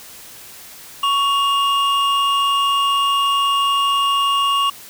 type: tone pair together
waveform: triangle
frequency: 1116 / 2828 Hz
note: C#6 / F7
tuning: +11 / +21 cents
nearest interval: octave + major third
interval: 1610 cents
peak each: -14 / -18 dBFS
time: 1.03-4.7 s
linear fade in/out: 5 ms
effects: white hiss -39 dBFS RMS until 4.89 s